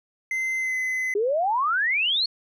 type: tone with pitch glide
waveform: triangle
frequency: 2067 to 2035 Hz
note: C7 to C7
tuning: -22 to -49 cents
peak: -22 dBFS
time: 0.31-1.14 s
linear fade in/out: 2 ms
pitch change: -27 cents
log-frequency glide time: 0.58-0.76 s
type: exponential sweep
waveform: sine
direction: up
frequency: 392 to 4435 Hz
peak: -20 dBFS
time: 1.15-2.26 s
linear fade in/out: 5 ms
effects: none